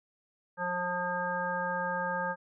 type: harmonic tone with a mistuned harmonic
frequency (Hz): 178.5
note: F3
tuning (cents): +38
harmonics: 1 / 3 / 5 / 7 / 9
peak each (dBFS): -40 / -36 / -34 / -38 / -35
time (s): 0.57-2.36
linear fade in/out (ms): 50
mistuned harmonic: 7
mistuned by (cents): -16
effects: none